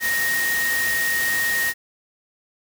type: tone in noise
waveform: sine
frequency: 1864.7 Hz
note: A#6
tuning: in tune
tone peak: -20 dBFS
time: 0-1.74 s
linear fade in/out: 50 ms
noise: white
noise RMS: -27 dBFS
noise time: 0-1.74 s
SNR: +4 dB
effects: none